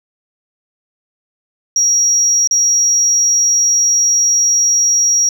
sine tone with dropouts, 5680 Hz, F8, 28 cents sharp, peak -8 dBFS, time 1.76-5.29 s, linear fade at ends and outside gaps 2 ms, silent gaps 2.474-2.51 s, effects tanh soft clip ceiling -6 dBFS

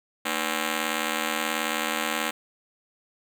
5% pulse ring-modulated tone, 266.6 Hz, C4, 33 cents sharp, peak -11 dBFS, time 0.25-2.31 s, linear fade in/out 10 ms, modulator 39.3 Hz, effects none

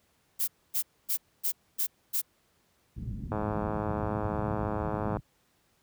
violet noise bursts, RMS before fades -28 dBFS, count 6, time 0.39-2.218 s, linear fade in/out 20 ms, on 88 ms, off 260 ms
pink low-pass noise, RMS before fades -34 dBFS, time 2.96-5.2 s, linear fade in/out 10 ms, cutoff 210 Hz, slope 24 dB/octave
click train, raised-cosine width 1 ms, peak -18 dBFS, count 197, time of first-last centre 3.32-5.169 s, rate 106 Hz
effects pink hiss -69 dBFS RMS until 5.82 s + high-pass 60 Hz 12 dB/octave

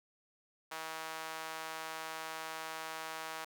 sawtooth tone with high-pass filter, 160 Hz, D#3, 49 cents sharp, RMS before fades -43 dBFS, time 0.71-3.45 s, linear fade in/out 10 ms, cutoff 920 Hz, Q 1.2, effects none

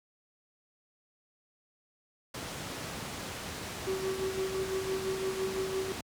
pink low-pass noise, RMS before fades -39 dBFS, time 2.34-6.01 s, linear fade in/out 5 ms, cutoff 9500 Hz, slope 12 dB/octave
triangle tone with tremolo, 381.2 Hz, G4, 48 cents flat, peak -27 dBFS, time 3.87-5.92 s, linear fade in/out 0 ms, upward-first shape sine, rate 5.9 Hz, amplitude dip 60%
effects high-pass 80 Hz 12 dB/octave

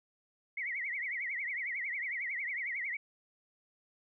sine tone with vibrato, 2075 Hz, C7, 15 cents flat, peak -34 dBFS, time 0.57-2.97 s, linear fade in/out 5 ms, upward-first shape triangle, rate 11 Hz, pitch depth 200 cents each way, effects none

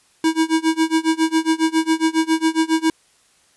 square tone with tremolo, 321.4 Hz, E4, 44 cents flat, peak -13 dBFS, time 0.24-2.9 s, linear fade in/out 2 ms, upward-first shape sine, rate 7.3 Hz, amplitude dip 95%, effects white hiss -57 dBFS RMS until 3.56 s + resampled to 24000 Hz

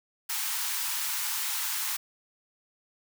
white high-pass noise, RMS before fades -31 dBFS, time 0.29-1.97 s, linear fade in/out 10 ms, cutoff 810 Hz, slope 96 dB/octave, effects none

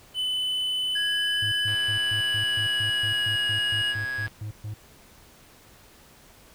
triangle tone with pitch glide, 3011 to 2885 Hz, F#7 to F#7, +30 to -44 cents, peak -23 dBFS, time 0.14-3.95 s, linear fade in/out 50 ms, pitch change -74 cents, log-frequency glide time 1.53-3.47 s
triangle tone, 1661.2 Hz, G#6, in tune, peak -26 dBFS, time 0.95-4.27 s, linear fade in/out 10 ms
triangle tone bursts, 106.2 Hz, G#2, 39 cents sharp, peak -29 dBFS, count 15, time 1.42-4.74 s, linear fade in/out 5 ms, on 100 ms, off 130 ms
click train, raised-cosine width 0.3 ms, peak -26 dBFS, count 339, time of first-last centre 1.68-4.28 s, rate 130 Hz
effects pink hiss -53 dBFS RMS until 6.54 s

